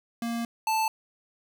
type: tone pair in turn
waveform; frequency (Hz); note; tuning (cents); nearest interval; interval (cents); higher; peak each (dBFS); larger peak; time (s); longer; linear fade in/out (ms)
square; 233.1 / 880.1; A#3 / A5; 0 / 0; octave + major seventh; 2300; second; -29 / -24; second; 0.22-0.45 / 0.67-0.88; first; 2
effects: none